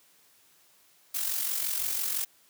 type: noise with amplitude modulation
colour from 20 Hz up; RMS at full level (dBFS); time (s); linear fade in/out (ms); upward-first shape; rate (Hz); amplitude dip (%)
blue; -28; 1.14-2.25; 10; sine; 45.9; 55
effects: white hiss -62 dBFS RMS until 2.49 s + high-pass 100 Hz 12 dB/octave